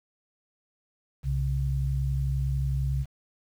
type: tone pair together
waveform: sine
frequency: 64.31 / 135.4 Hz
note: C2 / C#3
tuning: -29 / -40 cents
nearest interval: octave + minor second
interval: 1289 cents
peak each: -27 dBFS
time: 1.23-3.06 s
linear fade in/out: 50 ms
effects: 9-bit